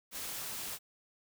white noise with amplitude modulation, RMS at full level -39 dBFS, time 0.11-0.79 s, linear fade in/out 50 ms, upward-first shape sine, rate 260 Hz, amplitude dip 35%, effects none

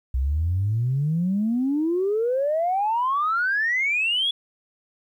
sine exponential sweep, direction up, 61.9 to 3421 Hz, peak -19 dBFS, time 0.14-4.31 s, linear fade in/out 5 ms, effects tanh soft clip ceiling -15 dBFS + 10-bit

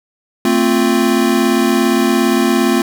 square chord, F major, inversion first, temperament equal with one note detuned, 224.2 / 261.6 / 349.2 Hz, A3 / C4 / F4, +33 / 0 / 0 cents, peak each -16 dBFS, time 0.45-2.82 s, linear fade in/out 2 ms, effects none

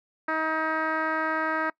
10% pulse tone with low-pass filter, 316.6 Hz, D#4, 30 cents sharp, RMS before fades -27 dBFS, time 0.28-1.7 s, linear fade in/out 5 ms, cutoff 1600 Hz, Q 2.1, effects noise-tail reverb RT60 0.1 s tail -23 dB re dry

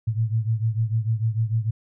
sine beating tone pair, 109.8 / 116.5 Hz, A2 / A#2, -3 / -1 cents, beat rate 6.7 Hz, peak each -22 / -25 dBFS, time 0.07-1.71 s, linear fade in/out 10 ms, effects none

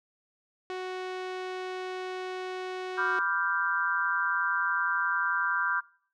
sawtooth tone, 370 Hz, F#4, in tune, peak -29 dBFS, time 0.7-3.19 s, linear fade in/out 0 ms
sine chord, G dominant seventh, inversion first, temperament equal, 987.8 / 1174.7 / 1396.9 / 1568 Hz, B5 / D6 / F6 / G6, 0 / 0 / 0 / 0 cents, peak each -34 / -33 / -30 / -29 dBFS, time 2.97-5.81 s, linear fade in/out 20 ms
effects noise-tail reverb RT60 0.5 s tail -22 dB re dry + low-pass 4000 Hz 12 dB/octave

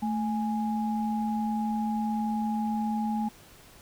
sine tone pair together, 220 / 830.6 Hz, A3 / G#5, 0 / 0 cents, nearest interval octave + major seventh, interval 2300 cents, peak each -27 / -32 dBFS, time 0.02-3.29 s, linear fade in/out 10 ms, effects pink hiss -53 dBFS RMS until 3.81 s

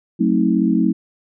sine chord, F# diminished seventh, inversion none, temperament just, 185 / 222 / 266.4 / 319.7 Hz, F#3 / A3 / C4 / Eb4, 0 / +16 / +31 / +47 cents, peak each -19 / -18 / -20 / -19 dBFS, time 0.19-0.93 s, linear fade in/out 20 ms, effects none

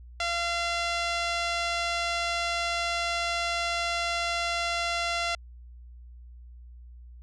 5% pulse tone with low-pass filter, 686 Hz, F5, 31 cents flat, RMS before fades -29 dBFS, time 0.2-5.35 s, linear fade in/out 2 ms, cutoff 4100 Hz, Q 0.51, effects added 60 Hz sine -44 dBFS peak until 7.22 s

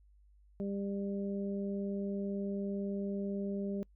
harmonic tone, 199 Hz, G3, 26 cents sharp, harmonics 1 / 2 / 3, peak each -35 / -40 / -45 dBFS, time 0.6-3.83 s, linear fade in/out 0 ms, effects noise-tail reverb RT60 0.1 s tail -26 dB re dry + added 50 Hz sine -60 dBFS peak until 3.95 s

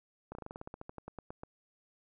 slowing click train, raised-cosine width 1 ms, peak -29 dBFS, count 17, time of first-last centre 0.32-1.434 s, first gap 31 ms, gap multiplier 1.1, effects none

